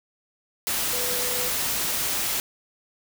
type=tone in noise; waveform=sine; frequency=493.9 Hz; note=B4; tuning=in tune; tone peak=-33 dBFS; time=0.93-1.49 s; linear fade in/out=0 ms; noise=white; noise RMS=-26 dBFS; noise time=0.67-2.4 s; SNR=-10 dB; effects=none